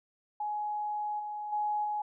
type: tone with level steps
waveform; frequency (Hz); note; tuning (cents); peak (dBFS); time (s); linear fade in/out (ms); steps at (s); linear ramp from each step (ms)
sine; 839; G#5; +17; -31 / -35 / -28 / -30; 0.4-2.02; 5; 1.19 / 1.52 / 1.84; 10
effects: none